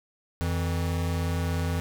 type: tone pair together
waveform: square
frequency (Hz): 86.45 / 163.2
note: F2 / E3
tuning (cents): -17 / -17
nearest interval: major seventh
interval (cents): 1100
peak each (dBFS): -27 / -32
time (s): 0.41-1.8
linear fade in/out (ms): 0
effects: 9-bit